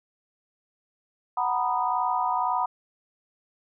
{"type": "chord", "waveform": "sine", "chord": "B major seventh", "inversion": "second", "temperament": "just", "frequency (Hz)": [740.8, 926, 987.8, 1234.7], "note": ["F#5", "A#5", "B5", "D#6"], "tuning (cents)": [2, -12, 0, -14], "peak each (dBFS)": [-28, -30, -26, -31], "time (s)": [1.37, 2.66], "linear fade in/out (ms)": 5, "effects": []}